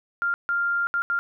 sine tone bursts at uneven times, 1396 Hz, F6, 1 cent flat, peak -21 dBFS, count 4, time 0.22-0.34 / 0.49-0.87 / 0.94-1.02 / 1.1-1.19 s, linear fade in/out 0 ms, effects none

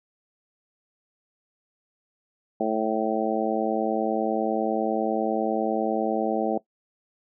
harmonic tone, 110 Hz, A2, in tune, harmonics 2 / 3 / 4 / 5 / 6 / 7, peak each -29 / -29 / -29 / -29 / -29 / -29 dBFS, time 2.6-6.58 s, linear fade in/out 5 ms, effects noise-tail reverb RT60 0.1 s tail -19 dB re dry

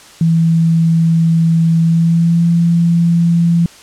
sine tone with pitch glide, 164.6 to 169.42 Hz, E3 to E3, -2 to +48 cents, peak -8 dBFS, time 0.21-3.66 s, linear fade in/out 2 ms, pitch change +50 cents, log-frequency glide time 1.8-2.46 s, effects white hiss -39 dBFS RMS until 3.82 s + low-pass 8000 Hz 12 dB/octave

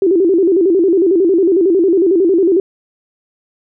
sine tone with vibrato, 360.9 Hz, F#4, 43 cents flat, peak -8 dBFS, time 0.02-2.6 s, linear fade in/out 2 ms, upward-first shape square, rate 11 Hz, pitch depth 130 cents each way, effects none

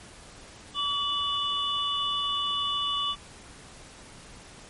sine tone cluster, 1145 / 2954 / 3479 Hz, D6 / F#7 / A7, -44 / -3 / -20 cents, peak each -30 dBFS, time 0.74-3.16 s, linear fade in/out 50 ms, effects pink hiss -48 dBFS RMS until 4.69 s + MP3 48 kbps

